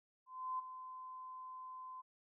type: tone with ADSR envelope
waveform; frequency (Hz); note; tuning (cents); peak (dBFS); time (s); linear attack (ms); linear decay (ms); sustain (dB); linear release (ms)
sine; 1028; C6; -31; -36; 0.26-2.02; 330; 13; -11; 18
effects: none